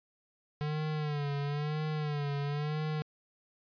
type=tone with vibrato; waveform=square; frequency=148.2 Hz; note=D3; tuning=16 cents sharp; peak=-32 dBFS; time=0.61-3.02 s; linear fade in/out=0 ms; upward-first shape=sine; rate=1 Hz; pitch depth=73 cents each way; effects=resampled to 11025 Hz